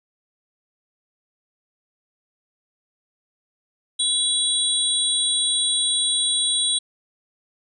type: tone cluster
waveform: sine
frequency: 3382 / 3917 / 8720 Hz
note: G#7 / B7 / C#9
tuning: +31 / -15 / -29 cents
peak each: -23 dBFS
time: 3.99-6.79 s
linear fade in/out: 10 ms
effects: none